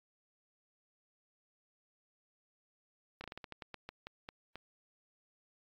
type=slowing click train; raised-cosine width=0.3 ms; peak=-28 dBFS; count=13; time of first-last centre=3.21-4.556 s; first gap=30 ms; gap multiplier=1.22; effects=AAC 64 kbps